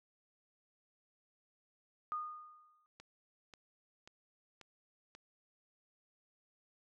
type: tone with exponential decay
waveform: sine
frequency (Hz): 1227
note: D#6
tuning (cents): -25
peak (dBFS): -34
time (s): 2.12-2.86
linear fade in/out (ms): 0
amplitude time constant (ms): 160
type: click train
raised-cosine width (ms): 0.2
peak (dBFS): -36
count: 5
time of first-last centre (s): 3-5.151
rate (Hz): 1.86
effects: none